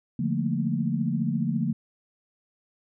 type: chord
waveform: sine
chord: Bb major seventh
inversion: first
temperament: just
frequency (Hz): 145.68 / 174.81 / 218.5 / 233.1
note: D3 / F3 / A3 / Bb3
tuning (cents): -14 / +2 / -12 / 0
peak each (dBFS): -29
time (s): 0.19-1.73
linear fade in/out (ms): 5
effects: none